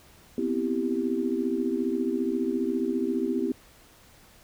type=chord; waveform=sine; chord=C major seventh; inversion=third; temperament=equal; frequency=246.9 / 261.6 / 329.6 / 392 Hz; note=B3 / C4 / E4 / G4; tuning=0 / 0 / 0 / 0 cents; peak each=-30 dBFS; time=0.38-3.52 s; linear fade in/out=2 ms; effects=pink hiss -55 dBFS RMS until 4.43 s